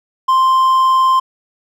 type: tone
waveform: triangle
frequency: 1046.5 Hz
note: C6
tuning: in tune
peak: -7 dBFS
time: 0.28-1.2 s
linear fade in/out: 10 ms
effects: none